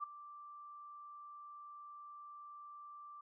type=tone with ADSR envelope; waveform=sine; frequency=1174.7 Hz; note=D6; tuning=in tune; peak=-35 dBFS; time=0-3.21 s; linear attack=35 ms; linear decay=8 ms; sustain=-15 dB; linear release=5 ms; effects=none